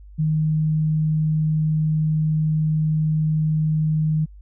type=tone; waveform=sine; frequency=155.56 Hz; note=D#3; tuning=in tune; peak=-17 dBFS; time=0.18-4.26 s; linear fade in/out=20 ms; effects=added 50 Hz sine -40 dBFS peak until 4.41 s